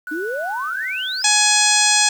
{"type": "tone with pitch glide", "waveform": "sine", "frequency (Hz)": [1480, 1514.6], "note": ["F#6", "F#6"], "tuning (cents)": [0, 40], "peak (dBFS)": -26, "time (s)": [0.07, 1.22], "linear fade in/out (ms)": 2, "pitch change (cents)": 40, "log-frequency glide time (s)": [0.49, 0.62]}
{"type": "exponential sweep", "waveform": "sine", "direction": "up", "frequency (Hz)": [293.7, 5530], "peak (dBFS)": -23, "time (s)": [0.11, 1.26], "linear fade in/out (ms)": 10}
{"type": "harmonic tone", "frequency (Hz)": 840, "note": "G#5", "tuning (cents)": 19, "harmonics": [1, 2, 3, 4, 5, 6, 7, 8, 9, 10], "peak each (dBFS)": [-22, -22, -22, -22, -22, -22, -22, -22, -22, -22], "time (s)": [1.24, 2.09], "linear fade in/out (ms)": 5}
{"effects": ["7-bit"]}